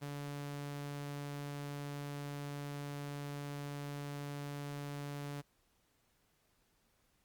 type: tone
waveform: sawtooth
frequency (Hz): 143.6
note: D3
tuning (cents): -39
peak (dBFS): -37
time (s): 0.01-5.42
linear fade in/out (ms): 20
effects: pink hiss -75 dBFS RMS until 7.24 s + Opus 48 kbps